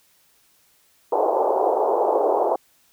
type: band-pass noise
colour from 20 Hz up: pink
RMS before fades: -20 dBFS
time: 1.12-2.56 s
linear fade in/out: 5 ms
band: 380 to 940 Hz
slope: 48 dB/octave
effects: white hiss -60 dBFS RMS until 2.92 s